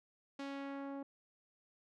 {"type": "tone with low-pass filter sweep", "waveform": "sawtooth", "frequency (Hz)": 277.2, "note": "C#4", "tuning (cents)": 0, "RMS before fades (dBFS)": -44, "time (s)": [0.39, 1.03], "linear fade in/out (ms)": 5, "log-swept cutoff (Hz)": [5000, 800], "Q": 0.88, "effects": []}